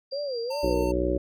sine tone with tremolo, 4746 Hz, D8, 17 cents sharp, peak -37 dBFS, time 0.11-0.74 s, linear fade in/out 10 ms, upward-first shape sine, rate 4.9 Hz, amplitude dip 40%
sine tone with vibrato, 520 Hz, C5, 11 cents flat, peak -28 dBFS, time 0.12-0.85 s, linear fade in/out 10 ms, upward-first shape sine, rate 2.6 Hz, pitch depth 210 cents each way
square tone, 903 Hz, A5, 45 cents sharp, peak -35 dBFS, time 0.5-0.92 s, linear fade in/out 10 ms
harmonic tone, 61.7 Hz, B1, 1 cent flat, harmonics 1 / 2 / 3 / 4 / 5 / 6 / 7 / 8 / 9, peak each -29 / -40 / -36 / -40 / -29 / -28 / -36 / -39 / -29 dBFS, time 0.63-1.18 s, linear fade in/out 5 ms
effects none

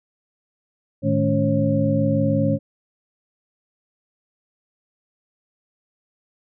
sine tone cluster, 108.8 / 153.9 / 213.3 / 280.3 / 542 Hz, A2 / D#3 / G#3 / C#4 / C#5, -19 / -19 / +46 / +19 / -39 cents, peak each -23 dBFS, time 1.02-2.59 s, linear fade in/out 50 ms, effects none

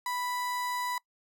35% pulse tone, 987.8 Hz, B5, in tune, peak -29 dBFS, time 0.06-0.98 s, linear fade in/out 2 ms, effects noise-tail reverb RT60 0.1 s tail -24 dB re dry

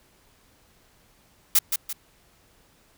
blue noise with echo, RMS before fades -17 dBFS, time 1.55-1.59 s, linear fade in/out 5 ms, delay 170 ms, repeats 2, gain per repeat -7 dB, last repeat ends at 1.93 s, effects pink hiss -60 dBFS RMS until 2.97 s

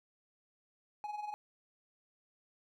triangle tone with amplitude modulation, 837 Hz, G#5, 13 cents sharp, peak -34 dBFS, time 1.04-1.34 s, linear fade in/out 0 ms, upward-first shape sine, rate 21 Hz, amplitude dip 65%, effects none

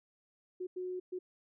sine tone bursts at uneven times, 365.6 Hz, F#4, 21 cents flat, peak -36 dBFS, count 3, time 0.6-0.67 / 0.76-1 / 1.12-1.19 s, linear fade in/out 10 ms, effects none

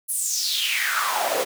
pink noise with high-pass filter sweep, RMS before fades -24 dBFS, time 0.08-1.45 s, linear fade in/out 20 ms, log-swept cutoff 11000 to 440 Hz, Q 5.4, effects none

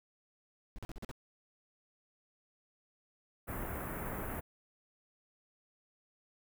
brown noise bursts, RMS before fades -43 dBFS, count 6, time 0.76-1.114 s, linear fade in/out 0 ms, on 24 ms, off 42 ms
pink band-stop noise, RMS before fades -40 dBFS, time 3.47-4.41 s, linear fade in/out 20 ms, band 1900 to 12000 Hz, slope 24 dB/octave
effects none

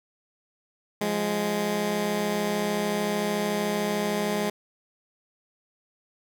15% pulse tone pair together, 174.24 / 207.7 Hz, F3 / G#3, -4 / 0 cents, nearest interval minor third, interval 304 cents, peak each -26 / -19 dBFS, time 1.01-4.5 s, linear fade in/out 5 ms, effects none

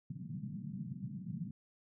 white band-pass noise, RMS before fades -43 dBFS, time 0.1-1.51 s, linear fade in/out 5 ms, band 120 to 210 Hz, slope 48 dB/octave, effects none

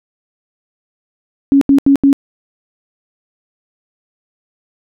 sine tone bursts, 277.2 Hz, C#4, in tune, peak -5 dBFS, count 4, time 1.52-2.129 s, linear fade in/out 0 ms, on 93 ms, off 79 ms, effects none

